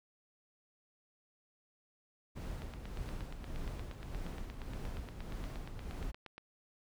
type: noise with tremolo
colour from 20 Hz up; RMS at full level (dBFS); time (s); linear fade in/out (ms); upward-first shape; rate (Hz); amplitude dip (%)
brown; -40; 2.35-6.12; 20; triangle; 1.7; 55
type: click train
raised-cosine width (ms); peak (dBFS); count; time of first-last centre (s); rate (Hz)
0.3; -32; 33; 2.62-6.38; 8.51
effects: none